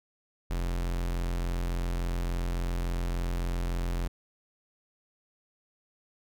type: tone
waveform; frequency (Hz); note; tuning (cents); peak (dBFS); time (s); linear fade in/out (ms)
45% pulse; 43.52; F1; -5; -28; 0.5-4.08; 10
effects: none